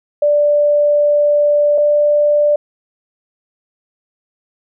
sine tone pair in turn, 587.3 / 590 Hz, D5 / D5, 0 / +8 cents, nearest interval unison, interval 8 cents, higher second, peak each -9 dBFS, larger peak neither, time 0.22-1.78 / 1.78-2.56 s, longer first, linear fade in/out 5 ms, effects none

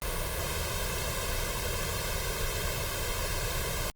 pink noise with comb filter, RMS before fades -32 dBFS, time 0.02-3.9 s, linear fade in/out 0 ms, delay 1.9 ms, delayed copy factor +0.95, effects Opus 32 kbps

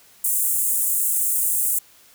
pink high-pass noise, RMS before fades -21 dBFS, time 0.24-1.79 s, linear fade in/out 5 ms, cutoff 7800 Hz, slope 48 dB/octave, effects white hiss -52 dBFS RMS until 2.14 s

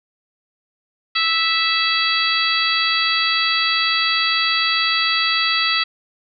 harmonic tone with a mistuned harmonic, 657 Hz, E5, 6 cents flat, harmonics 2 / 3 / 4 / 5 / 6 / 7, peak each -23 / -23 / -23 / -23 / -23 / -23 dBFS, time 1.15-5.84 s, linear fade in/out 10 ms, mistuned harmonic 5, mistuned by +17 cents, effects none

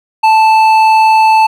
sine tone with hard clipping, 879 Hz, A5, 2 cents flat, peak -6 dBFS, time 0.23-1.47 s, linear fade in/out 10 ms, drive 8 dB, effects none

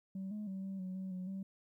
sine tone with pitch steps, 191.5 / 210.9 / 191.3 / 193.1 / 185.4 / 189.1 / 183.5 / 192.6 Hz, G3 / G#3 / G3 / G3 / F#3 / F#3 / F#3 / G3, -40 / +27 / -42 / -26 / +4 / +38 / -14 / -30 cents, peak -37 dBFS, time 0.15-1.43 s, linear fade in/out 5 ms, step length 160 ms, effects tanh soft clip ceiling -37 dBFS + 13-bit

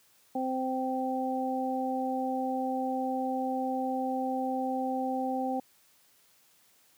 harmonic tone, 259.8 Hz, C4, 12 cents flat, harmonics 1 / 2 / 3, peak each -32 / -35 / -32 dBFS, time 0.35-5.6 s, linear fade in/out 5 ms, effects white hiss -64 dBFS RMS until 6.97 s + high-pass 80 Hz 12 dB/octave

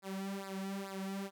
sawtooth tone with flanger, 194.4 Hz, G3, 14 cents flat, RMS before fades -41 dBFS, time 0.02-1.31 s, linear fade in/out 50 ms, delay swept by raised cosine 0.32 to 3.32 ms, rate 2.3 Hz, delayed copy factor -1, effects none

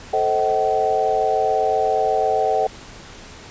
sine chord, A diminished seventh, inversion none, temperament just, 440 / 528 / 633.6 / 760.3 Hz, A4 / C5 / Eb5 / Gb5, 0 / +16 / +31 / +47 cents, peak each -22 / -25 / -23 / -19 dBFS, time 0.13-2.67 s, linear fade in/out 5 ms, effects pink hiss -40 dBFS RMS until 3.5 s + resampled to 16000 Hz

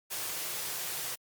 white band-stop noise, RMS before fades -36 dBFS, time 0.1-1.16 s, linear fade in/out 20 ms, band 190 to 300 Hz, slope 96 dB/octave, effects high-pass 100 Hz 12 dB/octave + Opus 48 kbps

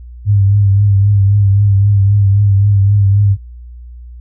sine tone with vibrato, 100.4 Hz, G2, 42 cents sharp, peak -6 dBFS, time 0.25-3.37 s, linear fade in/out 50 ms, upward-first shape triangle, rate 3.8 Hz, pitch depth 54 cents each way, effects added 60 Hz sine -29 dBFS peak until 4.2 s

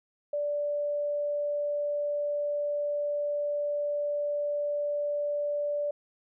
sine tone, 584 Hz, D5, 10 cents flat, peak -27 dBFS, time 0.33-5.91 s, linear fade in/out 5 ms, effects none

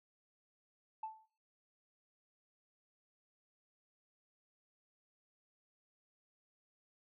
sine tone with exponential decay, 877 Hz, A5, 6 cents flat, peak -36 dBFS, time 1.03-1.26 s, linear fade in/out 5 ms, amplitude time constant 48 ms, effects noise-tail reverb RT60 0.5 s tail -21 dB re dry + tanh soft clip ceiling -34 dBFS

